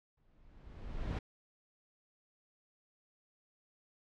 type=noise with exponential growth; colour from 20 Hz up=brown; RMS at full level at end=-32 dBFS; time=0.17-1.19 s; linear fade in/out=5 ms; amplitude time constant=220 ms; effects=low-pass 4000 Hz 12 dB/octave